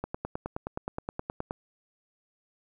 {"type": "click train", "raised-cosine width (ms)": 1, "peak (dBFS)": -18, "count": 15, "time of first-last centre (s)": [0.04, 1.509], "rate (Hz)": 9.53, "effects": ["10-bit"]}